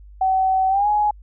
sine tone with pitch glide, 759 to 837.3 Hz, F#5 to G#5, +44 to +14 cents, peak -15 dBFS, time 0.21-1.11 s, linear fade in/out 5 ms, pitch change +170 cents, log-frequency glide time 0.69-0.88 s, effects added 50 Hz sine -40 dBFS peak until 1.22 s

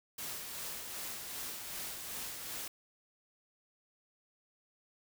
white noise with tremolo, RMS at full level -41 dBFS, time 0.18-2.68 s, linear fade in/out 5 ms, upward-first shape sine, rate 2.6 Hz, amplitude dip 35%, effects none

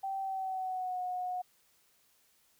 sine tone with pitch glide, 776 to 728.2 Hz, G5 to F#5, -18 to -28 cents, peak -33 dBFS, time 0.03-1.42 s, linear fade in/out 10 ms, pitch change -110 cents, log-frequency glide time 0.2-1.01 s, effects white hiss -69 dBFS RMS until 2.59 s

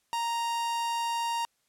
45% pulse tone, 932.3 Hz, A#5, in tune, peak -28 dBFS, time 0.13-1.45 s, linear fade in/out 0 ms, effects white hiss -73 dBFS RMS until 1.68 s + low-pass 11000 Hz 12 dB/octave

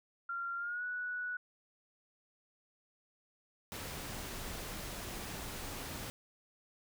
sine tone with pitch glide, 1383 to 1473.7 Hz, F6 to F#6, -17 to -7 cents, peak -36 dBFS, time 0.29-1.37 s, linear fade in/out 5 ms, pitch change +110 cents, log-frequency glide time 0.57-0.84 s
pink noise, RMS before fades -43 dBFS, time 3.72-6.1 s, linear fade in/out 0 ms
effects none

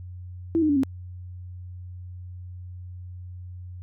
sine tone with pitch steps, 330 / 307.9 / 287.3 / 268 Hz, E4 / D#4 / D4 / C4, +2 / -18 / -38 / +42 cents, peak -18 dBFS, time 0.55-0.834 s, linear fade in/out 0 ms, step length 71 ms, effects added 90 Hz sine -36 dBFS peak until 3.82 s

